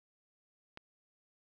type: click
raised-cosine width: 0.3 ms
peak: -30 dBFS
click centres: 0.774 s
effects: none